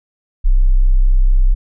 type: tone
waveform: sine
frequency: 32.13 Hz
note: C1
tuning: 31 cents flat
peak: -7 dBFS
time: 0.44-1.55 s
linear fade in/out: 20 ms
effects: none